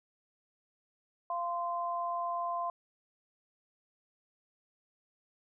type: tone pair together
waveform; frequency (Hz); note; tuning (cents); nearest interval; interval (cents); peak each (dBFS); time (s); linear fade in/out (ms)
sine; 692 / 1036.8; F5 / C6; -16 / -16; perfect fifth; 700; -35 / -34; 1.3-2.7; 2
effects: none